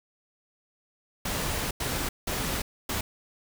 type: noise bursts at uneven times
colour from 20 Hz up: pink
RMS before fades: -30 dBFS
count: 4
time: 1.25-1.71 / 1.8-2.09 / 2.27-2.62 / 2.89-3.01 s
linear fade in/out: 5 ms
effects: none